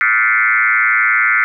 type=tone with frequency modulation; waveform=sine; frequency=1759 Hz; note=A6; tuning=1 cent flat; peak=-10 dBFS; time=0.01-1.44 s; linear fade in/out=0 ms; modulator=111 Hz; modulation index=4.1; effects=none